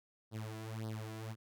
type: tone with flanger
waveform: sawtooth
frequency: 110 Hz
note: A2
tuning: in tune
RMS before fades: -43 dBFS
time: 0.31-1.36 s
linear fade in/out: 50 ms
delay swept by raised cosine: 0.2 to 3 ms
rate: 1.8 Hz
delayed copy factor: +1
effects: none